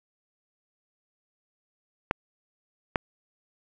clicks, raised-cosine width 0.5 ms, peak -8 dBFS, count 2, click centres 2.111 / 2.958 s, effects none

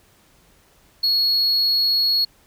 sine tone, 4334 Hz, C#8, 40 cents flat, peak -13 dBFS, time 1.03-2.25 s, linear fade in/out 10 ms, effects tanh soft clip ceiling -15 dBFS + pink hiss -56 dBFS RMS until 2.46 s

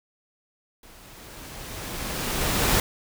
pink noise with level ramp, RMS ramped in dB -50 to -20 dBFS, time 0.83-2.8 s, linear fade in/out 2 ms, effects none

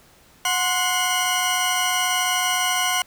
20% pulse tone cluster, 731 / 1047 / 2918 Hz, F#5 / C6 / F#7, -21 / +1 / -25 cents, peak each -19 dBFS, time 0.45-3.02 s, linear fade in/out 2 ms, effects pink hiss -53 dBFS RMS until 3.06 s

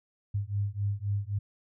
sine beating tone pair, 99.5 / 103.3 Hz, G2 / G#2, +26 / -9 cents, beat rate 3.8 Hz, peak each -31 dBFS, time 0.34-1.39 s, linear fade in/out 10 ms, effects none

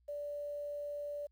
sine tone with quantisation, 582 Hz, D5, 16 cents flat, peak -38 dBFS, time 0.08-1.27 s, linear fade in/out 10 ms, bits 11, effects added 60 Hz sine -68 dBFS peak until 1.31 s

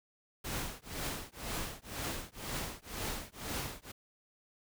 pink noise with tremolo, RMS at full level -36 dBFS, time 0.44-3.92 s, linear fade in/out 10 ms, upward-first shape triangle, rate 2 Hz, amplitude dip 100%, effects none

